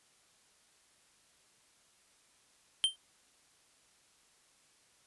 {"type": "tone with exponential decay", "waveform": "square", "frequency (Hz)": 3136, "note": "G7", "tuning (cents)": 0, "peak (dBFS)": -22, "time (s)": [2.84, 2.96], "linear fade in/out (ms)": 0, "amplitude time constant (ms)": 26, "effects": ["white hiss -67 dBFS RMS until 5.06 s", "resampled to 24000 Hz"]}